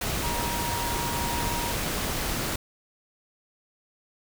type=tone in noise; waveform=sine; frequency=946 Hz; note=A#5; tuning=25 cents sharp; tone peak=-32 dBFS; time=0.23-1.72 s; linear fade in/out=5 ms; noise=pink; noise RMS=-29 dBFS; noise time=0.01-2.56 s; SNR=-6 dB; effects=none